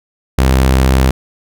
sawtooth tone, 65.41 Hz, C2, in tune, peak -4 dBFS, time 0.38-1.11 s, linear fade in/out 5 ms, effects none

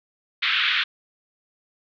white band-pass noise, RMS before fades -22 dBFS, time 0.42-0.84 s, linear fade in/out 10 ms, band 1300 to 3700 Hz, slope 48 dB/octave, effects none

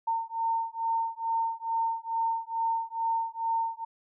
sine beating tone pair, 909 / 911.3 Hz, A#5 / A#5, -44 / -39 cents, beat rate 2.3 Hz, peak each -30 dBFS, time 0.07-3.85 s, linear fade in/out 10 ms, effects none

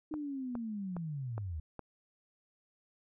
sine linear sweep, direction down, 311.1 to 73 Hz, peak -36 dBFS, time 0.11-1.6 s, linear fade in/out 5 ms
click train, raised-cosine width 1 ms, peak -28 dBFS, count 5, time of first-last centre 0.14-1.793 s, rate 2.42 Hz
effects none

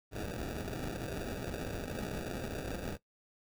blue noise with sample-and-hold, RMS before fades -39 dBFS, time 0.11-2.98 s, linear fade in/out 50 ms, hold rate 1050 Hz, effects noise-tail reverb RT60 0.1 s tail -17 dB re dry

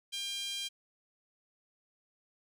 5% pulse tone with high-pass filter, 799 Hz, G5, 33 cents sharp, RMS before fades -38 dBFS, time 0.12-0.69 s, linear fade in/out 20 ms, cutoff 3000 Hz, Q 5.2, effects none

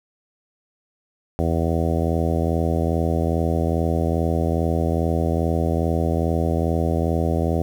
harmonic tone, 82.41 Hz, E2, in tune, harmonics 1 / 2 / 3 / 4 / 5 / 6 / 7 / 8 / 9, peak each -22 / -25 / -27 / -28 / -29 / -30 / -30 / -31 / -32 dBFS, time 1.39-7.62 s, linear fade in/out 0 ms, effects 8-bit

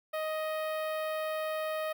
sawtooth tone with notch filter, 625 Hz, D#5, 8 cents sharp, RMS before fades -34 dBFS, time 0.13-1.93 s, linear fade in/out 10 ms, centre 6600 Hz, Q 0.5, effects none

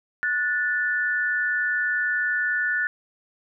sine tone pair together, 1465.5 / 1760 Hz, F#6 / A6, -17 / 0 cents, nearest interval minor third, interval 317 cents, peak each -24 dBFS, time 0.23-2.87 s, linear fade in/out 0 ms, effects none

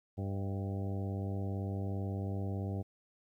harmonic tone with a mistuned harmonic, 98 Hz, G2, in tune, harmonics 1 / 2 / 3 / 4 / 5 / 6 / 7 / 8, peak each -35 / -41 / -45 / -47 / -49 / -51 / -52 / -53 dBFS, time 0.17-2.83 s, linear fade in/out 20 ms, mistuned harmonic 6, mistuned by +44 cents, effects 12-bit

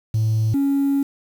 triangle tone pair in turn, 110 / 278.3 Hz, A2 / C#4, 0 / +7 cents, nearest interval octave + major third, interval 1607 cents, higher second, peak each -13 dBFS, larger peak neither, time 0.14-0.54 / 0.54-1.03 s, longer second, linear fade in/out 5 ms, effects tanh soft clip ceiling -12 dBFS + 7-bit

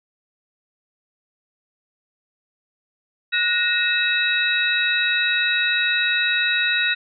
sine tone cluster, 1460 / 1870 / 2607 / 3826 Hz, F#6 / A#6 / E7 / A#7, -24 / +5 / -20 / +44 cents, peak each -23 dBFS, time 3.32-6.95 s, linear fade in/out 20 ms, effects none

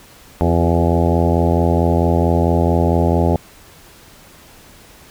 harmonic tone with a mistuned harmonic, 84.5 Hz, E2, 43 cents sharp, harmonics 1 / 2 / 3 / 4 / 5 / 6 / 7 / 8 / 9 / 10, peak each -16 / -19 / -21 / -22 / -23 / -24 / -24 / -25 / -26 / -26 dBFS, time 0.41-3.36 s, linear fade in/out 0 ms, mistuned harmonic 4, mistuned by +32 cents, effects pink hiss -44 dBFS RMS until 5.1 s

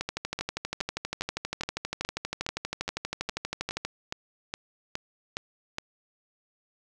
two click trains, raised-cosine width 0.2 ms, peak -13 / -14 dBFS, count 49 / 14, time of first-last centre 0.01-3.85 / 0.39-5.784 s, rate 12.5 / 2.41 Hz, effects none

